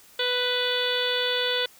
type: harmonic tone with a mistuned harmonic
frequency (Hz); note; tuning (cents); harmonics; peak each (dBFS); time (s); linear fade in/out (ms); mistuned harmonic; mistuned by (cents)
495.2; B4; +5; 1 / 2 / 3 / 4 / 5 / 6 / 7 / 8 / 9; -28 / -37 / -31 / -35 / -37 / -32 / -27 / -37 / -37; 0.19-1.66; 5; 8; -27
effects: white hiss -53 dBFS RMS until 1.79 s

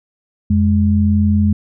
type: tone pair together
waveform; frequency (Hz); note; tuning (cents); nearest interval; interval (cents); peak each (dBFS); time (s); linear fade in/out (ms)
sine; 87.31 / 208.4; F2 / G#3; 0 / +6; octave + minor third; 1506; -13; 0.5-1.53; 5
effects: none

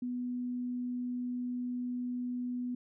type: tone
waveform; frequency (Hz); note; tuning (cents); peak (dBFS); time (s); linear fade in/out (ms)
sine; 246.9; B3; 0; -33; 0.02-2.75; 5
effects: none

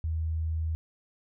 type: tone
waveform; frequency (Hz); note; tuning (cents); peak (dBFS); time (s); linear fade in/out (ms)
sine; 80.1; E2; -49; -27; 0.04-0.75; 0
effects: none

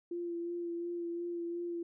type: tone with vibrato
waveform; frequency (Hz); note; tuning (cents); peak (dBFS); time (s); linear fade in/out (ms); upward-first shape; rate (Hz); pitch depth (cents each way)
sine; 343.7; F4; -28; -35; 0.11-1.83; 5; sine; 2.8; 19
effects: none

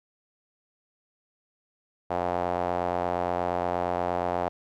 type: tone with band-pass filter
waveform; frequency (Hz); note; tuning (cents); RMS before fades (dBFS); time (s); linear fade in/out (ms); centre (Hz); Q
sawtooth; 88.5; F2; +23; -28; 2.1-4.49; 10; 720; 2.7
effects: none

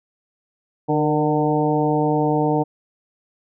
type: harmonic tone with a mistuned harmonic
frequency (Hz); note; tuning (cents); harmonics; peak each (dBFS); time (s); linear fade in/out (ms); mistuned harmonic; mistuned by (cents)
150.4; D3; +42; 1 / 2 / 3 / 4 / 5 / 6; -23 / -21 / -22 / -27 / -24 / -26; 0.88-2.64; 20; 3; +40
effects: none

